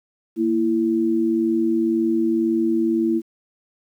sine tone pair together, 230.3 / 332.2 Hz, A#3 / E4, -21 / +13 cents, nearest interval tritone, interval 634 cents, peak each -22 / -18 dBFS, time 0.36-3.22 s, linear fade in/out 50 ms, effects 9-bit

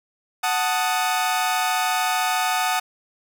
sawtooth chord, D# diminished, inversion first, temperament equal, 740 / 880 / 1244.5 Hz, F#5 / A5 / D#6, 0 / 0 / 0 cents, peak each -19 / -22 / -22 dBFS, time 0.43-2.8 s, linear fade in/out 10 ms, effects none

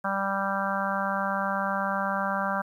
harmonic tone, 196 Hz, G3, in tune, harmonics 1 / 3 / 4 / 5 / 6 / 7 / 8, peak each -33 / -33 / -33 / -33 / -33 / -33 / -33 dBFS, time 0.04-2.62 s, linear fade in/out 10 ms, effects 10-bit

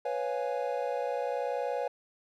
triangle chord, C# dominant seventh, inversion third, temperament equal, 493.9 / 554.4 / 698.5 / 830.6 Hz, B4 / C#5 / E#5 / G#5, 0 / 0 / 0 / 0 cents, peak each -32 / -32 / -36 / -35 dBFS, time 0.05-1.88 s, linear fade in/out 5 ms, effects none

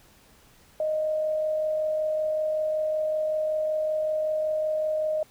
sine tone with amplitude modulation, 620 Hz, D#5, 6 cents flat, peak -22 dBFS, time 0.8-5.23 s, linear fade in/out 2 ms, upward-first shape sine, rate 45.3 Hz, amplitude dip 30%, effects pink hiss -57 dBFS RMS until 5.3 s

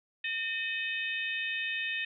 harmonic tone with a mistuned harmonic, 608 Hz, D#5, 40 cents flat, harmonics 3 / 4 / 5 / 6, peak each -35 / -34 / -41 / -41 dBFS, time 0.24-2.05 s, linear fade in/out 5 ms, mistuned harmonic 4, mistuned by +78 cents, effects none

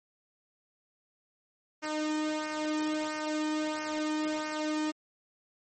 sawtooth tone with flanger, 307 Hz, D#4, 23 cents flat, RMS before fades -32 dBFS, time 1.82-4.92 s, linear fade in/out 20 ms, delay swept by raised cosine 0.26 to 1.46 ms, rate 1.5 Hz, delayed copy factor -0.65, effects MP3 32 kbps

